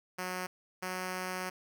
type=tone pair in turn; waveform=5% pulse; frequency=183.1 / 184.27 Hz; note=F#3 / F#3; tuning=-18 / -7 cents; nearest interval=unison; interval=11 cents; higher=second; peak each=-24 dBFS; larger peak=neither; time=0.18-0.47 / 0.82-1.5 s; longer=second; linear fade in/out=10 ms; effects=none